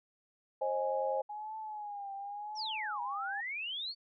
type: chord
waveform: sine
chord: Ab major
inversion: first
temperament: equal with one note detuned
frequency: 531.8 / 622.3 / 830.6 Hz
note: C5 / Eb5 / Ab5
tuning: +28 / 0 / 0 cents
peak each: -33 / -37 / -35 dBFS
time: 0.61-1.22 s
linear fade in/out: 10 ms
type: tone with vibrato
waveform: sine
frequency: 830.6 Hz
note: G#5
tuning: in tune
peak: -39 dBFS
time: 1.29-3.41 s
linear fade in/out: 10 ms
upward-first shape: triangle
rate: 0.89 Hz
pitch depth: 97 cents each way
type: exponential two-way sweep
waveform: sine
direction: down then up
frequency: 5970 to 932.3 to 4579 Hz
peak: -36 dBFS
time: 2.55-3.95 s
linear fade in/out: 50 ms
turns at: 3.01 s
effects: none